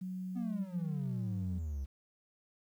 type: tone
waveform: sine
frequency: 185 Hz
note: F#3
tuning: in tune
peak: -37 dBFS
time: 0.01-1.59 s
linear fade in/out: 10 ms
type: exponential sweep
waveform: triangle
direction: down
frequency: 250 to 65.41 Hz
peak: -33 dBFS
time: 0.35-1.86 s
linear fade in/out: 20 ms
effects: tanh soft clip ceiling -25 dBFS + 11-bit